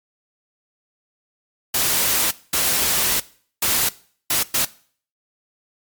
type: noise bursts at uneven times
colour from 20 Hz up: white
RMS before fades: -19 dBFS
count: 5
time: 1.74-2.31 / 2.53-3.2 / 3.62-3.89 / 4.3-4.43 / 4.54-4.65 s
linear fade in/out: 5 ms
effects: noise-tail reverb RT60 0.5 s tail -20 dB re dry + MP3 96 kbps